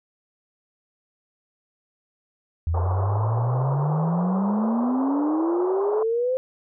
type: exponential sweep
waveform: sine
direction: up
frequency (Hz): 81 to 523.3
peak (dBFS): -20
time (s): 2.67-6.37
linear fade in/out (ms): 0
type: band-pass noise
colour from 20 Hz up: white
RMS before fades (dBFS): -31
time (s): 2.74-6.03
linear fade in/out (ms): 5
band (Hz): 370 to 1100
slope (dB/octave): 48
effects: none